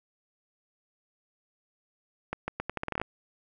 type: accelerating click train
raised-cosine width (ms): 0.5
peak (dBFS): -16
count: 12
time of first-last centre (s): 2.33-3.016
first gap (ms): 150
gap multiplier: 0.8
effects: none